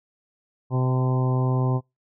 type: harmonic tone with a mistuned harmonic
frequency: 128.3 Hz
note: C3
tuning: 34 cents flat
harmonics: 1 / 2 / 3 / 4 / 5 / 6 / 7 / 8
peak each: -20 / -30 / -31 / -36 / -37 / -37 / -36 / -36 dBFS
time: 0.7-1.81 s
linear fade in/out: 50 ms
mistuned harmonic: 6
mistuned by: +17 cents
effects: noise-tail reverb RT60 0.2 s tail -24 dB re dry